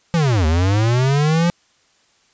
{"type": "linear two-way sweep", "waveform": "square", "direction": "down then up", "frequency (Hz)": [175.4, 75.5, 175.4], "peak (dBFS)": -14, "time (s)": [0.14, 1.5], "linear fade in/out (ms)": 0, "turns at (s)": 0.46, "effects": ["white hiss -58 dBFS RMS until 2.33 s", "resampled to 16000 Hz"]}